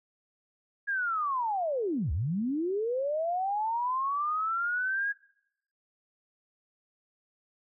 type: linear two-way sweep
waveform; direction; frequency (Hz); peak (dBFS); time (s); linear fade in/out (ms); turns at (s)
sine; down then up; 1662 to 65 to 1662; -27; 0.87-5.13; 20; 2.12
effects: noise-tail reverb RT60 0.8 s tail -24 dB re dry

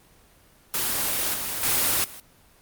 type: noise with level steps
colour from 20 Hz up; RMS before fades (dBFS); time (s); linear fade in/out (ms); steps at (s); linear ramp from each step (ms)
white; -25 / -29 / -22 / -41; 0.74-2.2; 2; 1.34 / 1.63 / 2.04; 2
effects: pink hiss -56 dBFS RMS until 2.61 s + Opus 24 kbps

